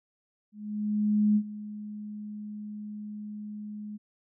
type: tone with ADSR envelope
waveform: sine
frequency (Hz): 210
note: G#3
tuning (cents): +19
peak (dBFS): -19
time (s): 0.52-3.98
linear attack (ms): 840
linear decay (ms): 67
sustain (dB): -17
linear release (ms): 23
effects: none